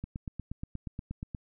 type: click train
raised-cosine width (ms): 5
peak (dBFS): -24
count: 12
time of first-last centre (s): 0.04-1.348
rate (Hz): 8.41
effects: none